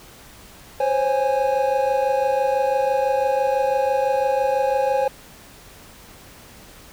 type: tone cluster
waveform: triangle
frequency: 520 / 546 / 826 Hz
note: C5 / C#5 / G#5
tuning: -11 / -26 / -10 cents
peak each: -20 dBFS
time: 0.8-5.08 s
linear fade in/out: 5 ms
effects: pink hiss -45 dBFS RMS until 6.92 s